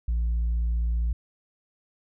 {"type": "tone", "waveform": "sine", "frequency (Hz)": 57.6, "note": "A#1", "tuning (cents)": -20, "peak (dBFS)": -20, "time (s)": [0.08, 1.13], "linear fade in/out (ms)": 5, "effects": ["tanh soft clip ceiling -21 dBFS"]}